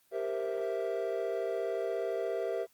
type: chord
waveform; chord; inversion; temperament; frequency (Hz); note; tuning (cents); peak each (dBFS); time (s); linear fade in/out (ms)
triangle; C dominant seventh; second; equal; 392 / 466.2 / 523.3 / 659.3; G4 / Bb4 / C5 / E5; 0 / 0 / 0 / 0; -34 / -34 / -38 / -34; 0.11-2.67; 50
effects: white hiss -68 dBFS RMS until 2.73 s + Opus 24 kbps